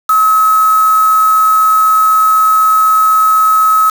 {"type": "tone with quantisation", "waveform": "sine", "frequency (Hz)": 1284, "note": "E6", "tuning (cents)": -46, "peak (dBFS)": -6, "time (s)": [0.09, 3.9], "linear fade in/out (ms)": 5, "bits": 3, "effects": []}